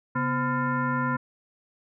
sine tone with frequency modulation, 630 Hz, D#5, 21 cents sharp, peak -23 dBFS, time 0.15-1.17 s, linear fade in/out 10 ms, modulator 383 Hz, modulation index 2.4, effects none

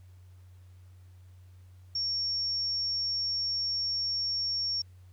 sine tone, 5500 Hz, F8, 27 cents flat, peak -28 dBFS, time 1.95-4.82 s, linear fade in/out 5 ms, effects added 91 Hz sine -50 dBFS peak until 5.12 s + pink hiss -69 dBFS RMS until 5.12 s

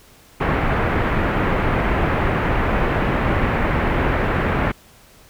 pink low-pass noise, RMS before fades -19 dBFS, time 0.4-4.72 s, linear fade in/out 10 ms, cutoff 2200 Hz, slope 24 dB/octave, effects pink hiss -49 dBFS RMS until 5.29 s

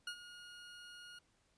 20% pulse tone with ADSR envelope, 1435 Hz, F6, 47 cents sharp, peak -34 dBFS, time 0.07-1.19 s, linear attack 4 ms, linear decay 75 ms, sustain -13 dB, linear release 6 ms, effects pink hiss -75 dBFS RMS until 1.57 s + resampled to 22050 Hz

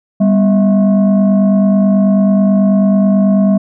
sine tone with frequency modulation, 198.4 Hz, G3, 21 cents sharp, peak -6 dBFS, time 0.2-3.58 s, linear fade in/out 10 ms, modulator 446 Hz, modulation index 0.61, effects tanh soft clip ceiling -2 dBFS

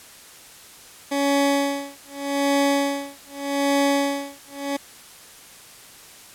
20% pulse tone with tremolo, 280.5 Hz, C#4, 21 cents sharp, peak -12 dBFS, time 1.11-4.77 s, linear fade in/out 10 ms, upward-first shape sine, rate 0.83 Hz, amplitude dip 100%, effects white hiss -45 dBFS RMS until 6.34 s + low-pass 12000 Hz 12 dB/octave

